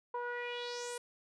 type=tone with low-pass filter sweep; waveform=sawtooth; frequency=484 Hz; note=B4; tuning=35 cents flat; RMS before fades=-40 dBFS; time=0.14-0.98 s; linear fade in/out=5 ms; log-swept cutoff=1000 to 9800 Hz; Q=3.9; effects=none